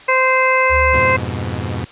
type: harmonic tone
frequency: 519 Hz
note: C5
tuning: 14 cents flat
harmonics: 1 / 2 / 3 / 4 / 5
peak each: -17 / -16 / -22 / -16 / -22 dBFS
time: 0.08-1.17 s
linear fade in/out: 10 ms
type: tone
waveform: sine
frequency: 73.7 Hz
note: D2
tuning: 7 cents sharp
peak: -18 dBFS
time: 0.69-1.01 s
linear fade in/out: 50 ms
type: chord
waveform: sawtooth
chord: F diminished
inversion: none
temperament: equal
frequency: 87.31 / 103.83 / 123.47 Hz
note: F2 / Ab2 / Cb3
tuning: 0 / 0 / 0 cents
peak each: -21 dBFS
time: 0.93-1.85 s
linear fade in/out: 10 ms
effects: white hiss -40 dBFS RMS until 1.91 s + resampled to 8000 Hz